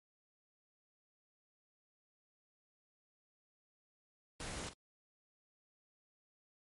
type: noise with echo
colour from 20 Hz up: pink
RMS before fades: -44 dBFS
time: 4.4-4.69 s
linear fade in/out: 2 ms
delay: 45 ms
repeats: 1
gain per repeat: -12 dB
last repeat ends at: 4.735 s
effects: MP3 48 kbps